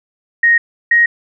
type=tone pair in turn; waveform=sine; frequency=1868 / 1878.8 Hz; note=A#6 / A#6; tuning=+3 / +13 cents; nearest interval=unison; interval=10 cents; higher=second; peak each=-7 dBFS; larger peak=neither; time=0.43-0.58 / 0.91-1.06 s; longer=neither; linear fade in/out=5 ms; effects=none